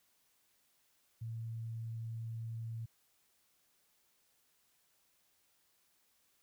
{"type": "tone", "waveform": "sine", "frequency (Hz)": 113.8, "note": "A#2", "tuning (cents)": -41, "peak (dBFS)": -39, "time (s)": [1.21, 2.86], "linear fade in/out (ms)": 10, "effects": ["white hiss -74 dBFS RMS until 6.42 s"]}